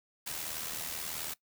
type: noise with amplitude modulation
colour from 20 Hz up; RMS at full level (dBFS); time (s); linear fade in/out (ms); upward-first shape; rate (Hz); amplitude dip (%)
white; -36; 0.26-1.34; 10; sine; 78.5; 55
effects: noise-tail reverb RT60 0.1 s tail -19 dB re dry